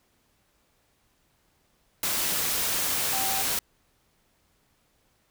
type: tone in noise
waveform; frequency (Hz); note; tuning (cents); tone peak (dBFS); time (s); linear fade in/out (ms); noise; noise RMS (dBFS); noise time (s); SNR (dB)
sine; 775; G5; -20; -32; 3.13-3.42; 2; white; -27; 2.03-3.59; -8
effects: pink hiss -68 dBFS RMS until 5.3 s